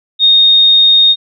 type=tone; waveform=sine; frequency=3700 Hz; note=A#7; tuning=14 cents flat; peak=-4 dBFS; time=0.19-1.16 s; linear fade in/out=50 ms; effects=none